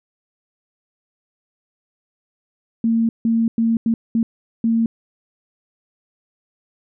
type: tone bursts at uneven times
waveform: sine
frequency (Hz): 228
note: A#3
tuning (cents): -38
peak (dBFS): -14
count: 6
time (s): 2.84-3.09 / 3.25-3.48 / 3.58-3.77 / 3.86-3.94 / 4.15-4.23 / 4.64-4.86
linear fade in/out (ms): 2
effects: none